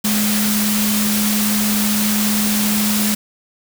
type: tone in noise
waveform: sine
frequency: 210 Hz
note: G#3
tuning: 19 cents sharp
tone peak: -17 dBFS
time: 0.04-3.15 s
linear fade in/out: 10 ms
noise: white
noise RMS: -20 dBFS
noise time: 0.04-3.15 s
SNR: 0 dB
effects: none